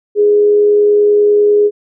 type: tone with amplitude modulation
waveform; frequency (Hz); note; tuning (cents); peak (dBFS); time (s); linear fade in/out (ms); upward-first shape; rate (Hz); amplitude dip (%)
sine; 415.3; G#4; 0; -5; 0.15-1.71; 50; sine; 90.1; 25
effects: none